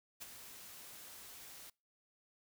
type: noise with ADSR envelope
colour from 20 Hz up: white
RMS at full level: -45 dBFS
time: 0.2-1.7 s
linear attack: 24 ms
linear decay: 17 ms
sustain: -8 dB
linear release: 5 ms
effects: noise-tail reverb RT60 0.3 s tail -26 dB re dry